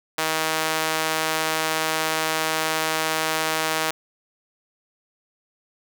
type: tone with high-pass filter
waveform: sawtooth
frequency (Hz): 158.5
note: D#3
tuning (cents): +32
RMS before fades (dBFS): -24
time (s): 0.18-3.91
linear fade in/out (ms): 5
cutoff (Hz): 700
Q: 0.6
effects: none